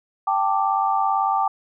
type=chord; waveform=sine; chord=G suspended second; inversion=none; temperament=just; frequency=784 / 882 / 1176 Hz; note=G5 / A5 / D6; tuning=0 / +4 / +2 cents; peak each=-21 / -23 / -23 dBFS; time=0.27-1.48 s; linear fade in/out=5 ms; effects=none